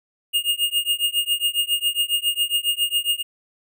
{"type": "tone with tremolo", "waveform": "square", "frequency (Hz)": 2841, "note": "F7", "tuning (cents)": 29, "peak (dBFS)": -16, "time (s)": [0.33, 3.23], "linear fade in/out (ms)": 20, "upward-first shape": "triangle", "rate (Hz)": 7.3, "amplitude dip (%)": 100, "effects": []}